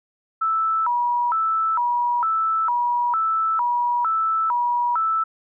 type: tone with vibrato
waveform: sine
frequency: 1127 Hz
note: C#6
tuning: 28 cents sharp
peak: -18 dBFS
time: 0.41-5.24 s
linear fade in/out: 10 ms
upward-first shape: square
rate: 1.1 Hz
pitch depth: 270 cents each way
effects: none